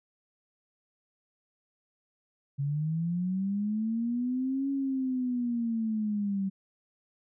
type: linear two-way sweep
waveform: sine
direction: up then down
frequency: 137.4 to 277 to 191.1 Hz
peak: -27 dBFS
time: 2.58-6.5 s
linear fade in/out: 20 ms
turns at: 4.7 s
effects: none